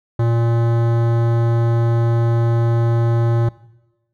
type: tone with hard clipping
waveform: sine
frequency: 116.6 Hz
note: A#2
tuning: 1 cent sharp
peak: -16 dBFS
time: 0.19-3.49 s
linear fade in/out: 5 ms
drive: 17 dB
effects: noise-tail reverb RT60 1.0 s tail -20 dB re dry